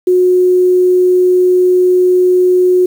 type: tone with quantisation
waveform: sine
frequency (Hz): 364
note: F#4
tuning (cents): -28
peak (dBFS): -6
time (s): 0.07-2.86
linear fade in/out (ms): 5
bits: 6
effects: none